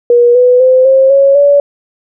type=tone with pitch steps; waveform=sine; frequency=480 / 496.9 / 514.5 / 532.6 / 551.4 / 570.8 Hz; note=B4 / B4 / C5 / C5 / C#5 / D5; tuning=-49 / +11 / -29 / +31 / -9 / -49 cents; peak=-3 dBFS; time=0.1-1.6 s; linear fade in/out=2 ms; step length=250 ms; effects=none